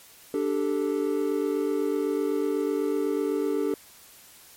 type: chord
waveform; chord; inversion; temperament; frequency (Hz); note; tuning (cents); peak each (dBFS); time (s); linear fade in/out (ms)
triangle; D suspended fourth; none; equal; 293.7 / 392 / 440; D4 / G4 / A4; 0 / 0 / 0; -26; 0.34-3.74; 2
effects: white hiss -51 dBFS RMS until 4.56 s + MP3 64 kbps